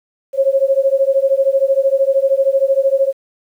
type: beating tone pair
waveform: sine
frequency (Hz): 536 / 549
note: C5 / C#5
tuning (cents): +42 / -17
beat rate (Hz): 13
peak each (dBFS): -14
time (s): 0.33-3.13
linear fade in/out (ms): 50
effects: 8-bit